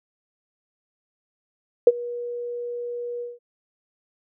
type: tone with ADSR envelope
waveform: sine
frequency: 481 Hz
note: B4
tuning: 46 cents flat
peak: -6 dBFS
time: 1.87-3.39 s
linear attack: 3 ms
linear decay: 37 ms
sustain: -22 dB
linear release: 180 ms
effects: none